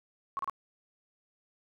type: tone bursts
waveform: sine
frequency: 1100 Hz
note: C#6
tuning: 14 cents flat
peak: -30 dBFS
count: 3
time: 0.37-0.497 s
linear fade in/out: 0 ms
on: 21 ms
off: 32 ms
effects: none